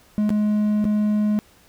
triangle tone with dropouts, 210.5 Hz, G#3, 24 cents sharp, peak -15 dBFS, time 0.18-1.39 s, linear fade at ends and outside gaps 0 ms, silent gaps 0.293-0.304 / 0.843-0.852 s, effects pink hiss -54 dBFS RMS until 1.68 s

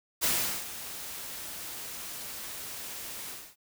white noise with ADSR envelope, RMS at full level -26 dBFS, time 0.21-3.56 s, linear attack 30 ms, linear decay 400 ms, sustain -14 dB, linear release 270 ms, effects none

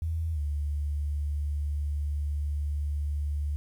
sine tone with pitch glide, 81.1 to 73.09 Hz, E2 to D2, -28 to -8 cents, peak -27 dBFS, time 0.02-3.56 s, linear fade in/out 0 ms, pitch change -180 cents, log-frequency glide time 0.33-0.39 s, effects 10-bit

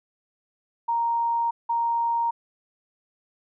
sine tone bursts at uneven times, 932.3 Hz, A#5, in tune, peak -21 dBFS, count 2, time 0.88-1.51 / 1.69-2.31 s, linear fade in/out 10 ms, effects none

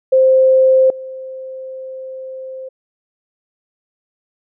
sine tone with level steps, 523.3 Hz, C5, in tune, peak -7 / -26 dBFS, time 0.12-2.69 s, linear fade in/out 10 ms, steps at 0.9 s, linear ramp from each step 2 ms, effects none

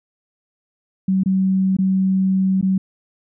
sine tone with dropouts, 189.9 Hz, F#3, 45 cents sharp, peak -14 dBFS, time 1.08-2.78 s, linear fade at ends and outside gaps 5 ms, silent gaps 1.235-1.259 / 1.768-1.786 / 2.613-2.626 s, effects none

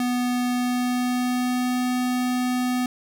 square tone with pitch glide, 246.9 to 249.9 Hz, B3 to B3, 0 to +21 cents, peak -22 dBFS, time 0-2.86 s, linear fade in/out 2 ms, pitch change +21 cents, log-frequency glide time 0.52-1.82 s, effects none

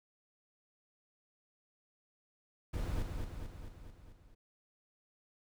brown noise with echo, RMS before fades -36 dBFS, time 2.73-3.03 s, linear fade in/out 10 ms, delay 220 ms, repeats 6, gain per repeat -4 dB, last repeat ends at 4.35 s, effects none

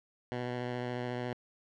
10% pulse tone with vibrato, 123.3 Hz, B2, 2 cents flat, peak -26 dBFS, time 0.32-1.33 s, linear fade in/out 0 ms, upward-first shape sine, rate 14 Hz, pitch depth 15 cents each way, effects low-pass 3000 Hz 12 dB/octave

